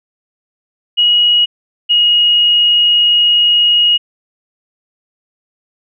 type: tone pair in turn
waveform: sine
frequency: 2901 / 2883 Hz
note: F#7 / F#7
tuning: -35 / -46 cents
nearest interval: unison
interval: 11 cents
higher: first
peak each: -7 dBFS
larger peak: neither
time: 0.97-1.46 / 1.89-3.98 s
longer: second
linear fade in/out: 20 ms
effects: none